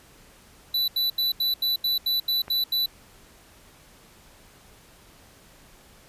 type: tone bursts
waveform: square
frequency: 3972 Hz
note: B7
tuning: 9 cents sharp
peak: -22 dBFS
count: 10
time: 0.74-2.86 s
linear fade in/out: 5 ms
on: 140 ms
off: 80 ms
type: click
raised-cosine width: 0.5 ms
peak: -24 dBFS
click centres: 2.481 s
effects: pink hiss -53 dBFS RMS until 6.08 s + resampled to 32000 Hz